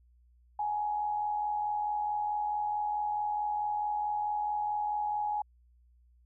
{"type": "tone with amplitude modulation", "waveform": "sine", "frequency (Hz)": 838, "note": "G#5", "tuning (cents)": 15, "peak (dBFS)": -27, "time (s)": [0.59, 5.42], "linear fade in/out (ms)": 5, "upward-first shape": "sine", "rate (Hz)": 84.6, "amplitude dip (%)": 45, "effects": ["added 60 Hz sine -60 dBFS peak until 6.25 s"]}